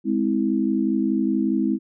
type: chord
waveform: sine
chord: Ab augmented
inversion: none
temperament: just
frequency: 207.7 / 259.6 / 324.5 Hz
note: Ab3 / C4 / E4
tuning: 0 / -13 / -27 cents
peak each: -23 dBFS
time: 0.04-1.79 s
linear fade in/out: 50 ms
effects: none